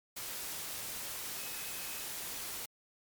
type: tone in noise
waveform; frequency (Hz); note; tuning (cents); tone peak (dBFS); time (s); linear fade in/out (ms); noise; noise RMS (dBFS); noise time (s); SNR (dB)
sine; 2553; D#7; +44; -51; 1.37-2.05; 10; white; -41; 0.16-2.66; -13
effects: MP3 96 kbps